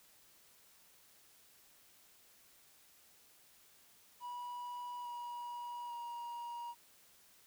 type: tone with pitch steps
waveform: triangle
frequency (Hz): 975 / 962.1 / 949.4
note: B5 / B5 / A#5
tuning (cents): -23 / -46 / +31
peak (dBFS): -40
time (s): 4.2-6.75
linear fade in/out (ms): 50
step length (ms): 850
effects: white hiss -65 dBFS RMS until 7.46 s